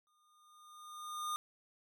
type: tone with exponential growth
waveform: square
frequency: 1218 Hz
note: D#6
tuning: 37 cents flat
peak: -35 dBFS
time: 0.07-1.36 s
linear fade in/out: 0 ms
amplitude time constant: 280 ms
effects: none

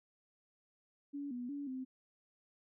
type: tone with pitch steps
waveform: sine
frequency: 284.4 / 245 / 284.9 / 259.5 Hz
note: C#4 / B3 / C#4 / C4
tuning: +45 / -14 / +48 / -14 cents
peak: -39 dBFS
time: 1.13-1.85 s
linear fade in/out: 20 ms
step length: 180 ms
effects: none

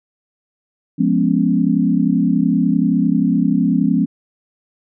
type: chord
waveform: sine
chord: C# dominant seventh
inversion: first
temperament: equal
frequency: 174.61 / 207.7 / 246.9 / 277.2 Hz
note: E#3 / G#3 / B3 / C#4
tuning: 0 / 0 / 0 / 0 cents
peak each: -18 dBFS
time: 0.98-4.06 s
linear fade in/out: 20 ms
effects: none

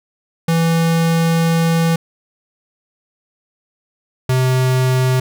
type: tone pair in turn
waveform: square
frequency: 165.4 / 128.9 Hz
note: E3 / C3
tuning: +6 / -26 cents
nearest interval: major third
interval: 432 cents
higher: first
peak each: -13 / -13 dBFS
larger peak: neither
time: 0.48-1.96 / 4.29-5.2 s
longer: first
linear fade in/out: 5 ms
effects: none

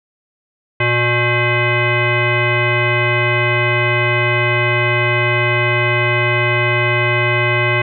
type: tone with frequency modulation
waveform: sine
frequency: 1083 Hz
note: C#6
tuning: 41 cents flat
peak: -12 dBFS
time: 0.8-7.82 s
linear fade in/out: 5 ms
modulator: 482 Hz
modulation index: 3.1
effects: none

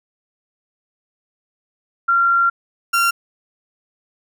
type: tone pair in turn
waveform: sine / 35% pulse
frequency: 1378 / 1378 Hz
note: F6 / F6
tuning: -24 / -24 cents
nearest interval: unison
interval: 0 cents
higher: neither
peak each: -12 dBFS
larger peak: neither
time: 2.08-2.5 / 2.93-3.11 s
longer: first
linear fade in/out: 10 ms
effects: none

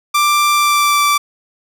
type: tone with pitch glide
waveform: sawtooth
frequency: 1180 to 1165.8 Hz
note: D6 to D6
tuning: +8 to -13 cents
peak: -7 dBFS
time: 0.14-1.18 s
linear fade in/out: 10 ms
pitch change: -21 cents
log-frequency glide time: 0.53-1.03 s
effects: none

